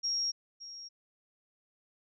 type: tone with echo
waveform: sine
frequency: 5588 Hz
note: F8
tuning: in tune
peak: -29 dBFS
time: 0.03-0.32 s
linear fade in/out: 20 ms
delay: 570 ms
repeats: 1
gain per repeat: -14 dB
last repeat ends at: 0.89 s
effects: none